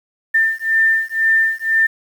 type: beating tone pair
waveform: sine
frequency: 1792 / 1794 Hz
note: A6 / A6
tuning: +31 / +33 cents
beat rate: 2 Hz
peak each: -16 dBFS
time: 0.34-1.87 s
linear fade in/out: 10 ms
effects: 7-bit